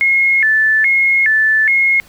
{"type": "tone with vibrato", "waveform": "sine", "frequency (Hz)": 1945, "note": "B6", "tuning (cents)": -27, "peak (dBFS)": -9, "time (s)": [0.01, 2], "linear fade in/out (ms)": 0, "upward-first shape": "square", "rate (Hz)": 1.2, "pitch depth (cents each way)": 180, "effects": ["pink hiss -45 dBFS RMS until 2.08 s"]}